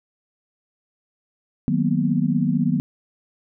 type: chord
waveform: sine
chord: B major seventh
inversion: first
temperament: equal with one note detuned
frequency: 155.56 / 185 / 233.1 / 249.1 Hz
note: D#3 / F#3 / A#3 / B3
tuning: 0 / 0 / 0 / +15 cents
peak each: -23 dBFS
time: 1.68-2.8 s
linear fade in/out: 0 ms
effects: none